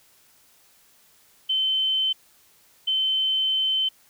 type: tone pair in turn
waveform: sine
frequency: 3075 / 3075 Hz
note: G7 / G7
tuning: -34 / -34 cents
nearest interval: unison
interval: 0 cents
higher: neither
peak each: -20 dBFS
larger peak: neither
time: 1.49-2.13 / 2.87-3.89 s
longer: second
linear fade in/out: 10 ms
effects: white hiss -58 dBFS RMS until 4.09 s